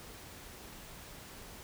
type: silence
effects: pink hiss -50 dBFS RMS until 1.63 s